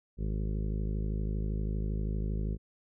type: harmonic tone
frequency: 52.6 Hz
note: G#1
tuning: 23 cents sharp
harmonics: 1 / 2 / 3 / 4 / 5 / 6 / 7 / 8 / 9 / 10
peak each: -31 / -38 / -38 / -41 / -52 / -50 / -47 / -49 / -55 / -58 dBFS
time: 0.17-2.58 s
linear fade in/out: 50 ms
effects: none